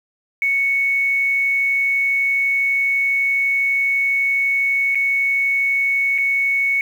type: tone with dropouts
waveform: sine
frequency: 2217 Hz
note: C#7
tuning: in tune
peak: -15 dBFS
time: 0.42-6.81 s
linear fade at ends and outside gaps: 1 ms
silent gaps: 4.948-4.954 / 6.18-6.184 s
effects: 7-bit

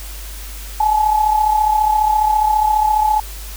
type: tone with amplitude modulation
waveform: sine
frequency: 855 Hz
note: A5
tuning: 50 cents flat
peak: -9 dBFS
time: 0.8-3.2 s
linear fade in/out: 5 ms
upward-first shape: sine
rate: 34.7 Hz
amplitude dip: 60%
effects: added 50 Hz sine -29 dBFS peak until 3.56 s + white hiss -35 dBFS RMS until 3.56 s

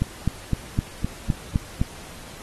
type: click train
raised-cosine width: 5 ms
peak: -8 dBFS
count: 8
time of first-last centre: 0.02-1.815 s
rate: 3.9 Hz
effects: pink hiss -42 dBFS RMS until 2.42 s + AAC 32 kbps

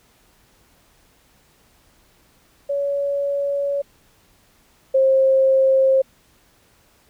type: tone pair in turn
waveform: sine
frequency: 564 / 532.3 Hz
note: C#5 / C5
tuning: +30 / +30 cents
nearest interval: minor second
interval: 100 cents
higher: first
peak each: -19 / -12 dBFS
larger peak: second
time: 2.69-3.82 / 4.94-6.02 s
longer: first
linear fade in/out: 10 ms
effects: pink hiss -57 dBFS RMS until 7.09 s

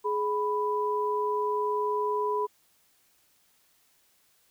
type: tone pair together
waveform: sine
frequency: 419.6 / 990 Hz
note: G#4 / B5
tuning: +18 / +4 cents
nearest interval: octave + minor third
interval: 1486 cents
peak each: -28 dBFS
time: 0.04-2.47 s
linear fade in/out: 20 ms
effects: white hiss -66 dBFS RMS until 4.5 s

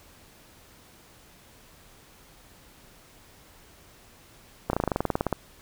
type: slowing click train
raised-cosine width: 1 ms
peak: -10 dBFS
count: 15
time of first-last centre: 4.7-5.327 s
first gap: 32 ms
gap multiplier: 1.05
effects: pink hiss -54 dBFS RMS until 5.61 s

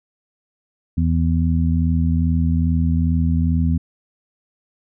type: harmonic tone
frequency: 82.41 Hz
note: E2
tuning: in tune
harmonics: 1 / 2 / 3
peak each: -17 / -20 / -22 dBFS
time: 0.97-3.78 s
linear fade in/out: 10 ms
effects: none

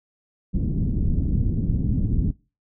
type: low-pass noise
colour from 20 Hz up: pink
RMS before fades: -22 dBFS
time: 0.53-2.32 s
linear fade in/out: 20 ms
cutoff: 260 Hz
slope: 24 dB/octave
effects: noise-tail reverb RT60 0.3 s tail -21 dB re dry

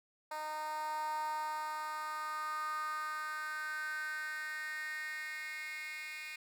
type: tone with high-pass filter sweep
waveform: 10% pulse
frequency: 307.4 Hz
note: D#4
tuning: 21 cents flat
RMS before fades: -40 dBFS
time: 0.31-6.36 s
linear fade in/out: 5 ms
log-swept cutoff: 780 to 2400 Hz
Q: 6
effects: none

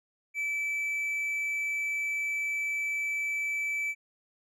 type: tone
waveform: triangle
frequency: 2312 Hz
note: D7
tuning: 28 cents flat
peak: -27 dBFS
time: 0.34-3.95 s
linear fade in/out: 50 ms
effects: none

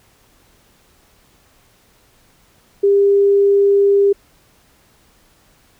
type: tone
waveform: sine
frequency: 400 Hz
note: G4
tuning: 35 cents sharp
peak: -9 dBFS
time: 2.83-4.13 s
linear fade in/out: 10 ms
effects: pink hiss -54 dBFS RMS until 5.79 s

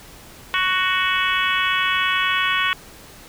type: harmonic tone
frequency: 371.4 Hz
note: F#4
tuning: 7 cents sharp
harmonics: 3 / 4 / 5 / 6 / 7 / 8 / 9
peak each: -23 / -24 / -25 / -26 / -26 / -27 / -28 dBFS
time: 0.54-2.73 s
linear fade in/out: 0 ms
effects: pink hiss -43 dBFS RMS until 3.28 s

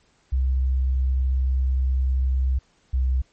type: tone pair in turn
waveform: sine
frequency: 65 / 64.4 Hz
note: C2 / C2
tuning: -11 / -27 cents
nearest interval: unison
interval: 16 cents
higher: first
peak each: -18 dBFS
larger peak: neither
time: 0.32-2.59 / 2.93-3.22 s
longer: first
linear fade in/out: 10 ms
effects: pink hiss -62 dBFS RMS until 3.32 s + MP3 32 kbps

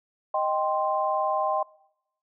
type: chord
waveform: sine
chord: C minor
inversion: first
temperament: equal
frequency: 622.3 / 784 / 1046.5 Hz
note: Eb5 / G5 / C6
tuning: 0 / 0 / 0 cents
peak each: -27 dBFS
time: 0.34-1.63 s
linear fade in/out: 5 ms
effects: noise-tail reverb RT60 0.8 s tail -23 dB re dry

